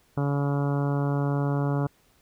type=harmonic tone; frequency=141.9 Hz; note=C#3; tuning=41 cents sharp; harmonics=1 / 2 / 3 / 4 / 5 / 6 / 7 / 8 / 9 / 10; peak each=-24 / -30 / -34 / -36 / -38 / -40 / -41 / -42 / -43 / -44 dBFS; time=0.17-1.87 s; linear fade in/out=5 ms; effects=pink hiss -63 dBFS RMS until 2.21 s